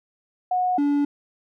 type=tone pair in turn; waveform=sine / triangle; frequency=730 / 287.5 Hz; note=F#5 / D4; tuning=-24 / -37 cents; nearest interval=octave + major third; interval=1613 cents; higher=first; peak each=-19 / -16 dBFS; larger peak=second; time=0.51-0.78 / 0.78-1.05 s; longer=neither; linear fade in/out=5 ms; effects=none